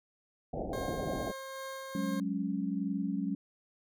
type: low-pass noise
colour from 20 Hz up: white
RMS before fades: -36 dBFS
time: 0.53-1.32 s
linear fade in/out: 10 ms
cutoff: 770 Hz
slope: 96 dB/octave
type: tone with tremolo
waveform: 20% pulse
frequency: 534 Hz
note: C5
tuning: 35 cents sharp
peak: -34 dBFS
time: 0.73-2.2 s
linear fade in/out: 2 ms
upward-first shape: sine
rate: 2.4 Hz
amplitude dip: 25%
type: chord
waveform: sine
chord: F# suspended second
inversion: none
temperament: equal with one note detuned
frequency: 185 / 206.8 / 277.2 Hz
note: F#3 / G#3 / C#4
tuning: 0 / -7 / 0 cents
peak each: -35 dBFS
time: 1.95-3.35 s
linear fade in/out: 2 ms
effects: none